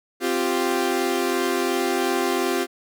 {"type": "chord", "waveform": "sawtooth", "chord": "C suspended fourth", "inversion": "none", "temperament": "equal", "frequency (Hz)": [261.6, 349.2, 392], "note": ["C4", "F4", "G4"], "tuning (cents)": [0, 0, 0], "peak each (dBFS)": [-23, -20, -21], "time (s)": [0.2, 2.67], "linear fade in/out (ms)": 50, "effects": []}